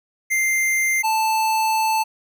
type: tone pair in turn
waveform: square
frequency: 2093 / 880 Hz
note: C7 / A5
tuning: 0 / 0 cents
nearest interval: octave + minor third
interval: 1500 cents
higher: first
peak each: -18 dBFS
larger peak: neither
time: 0.3-1.03 / 1.03-2.04 s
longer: second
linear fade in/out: 20 ms
effects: none